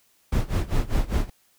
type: noise with tremolo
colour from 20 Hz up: brown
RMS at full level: -20 dBFS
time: 0.32-1.3 s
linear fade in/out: 5 ms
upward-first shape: sine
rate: 5 Hz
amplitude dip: 90%
effects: white hiss -63 dBFS RMS until 1.58 s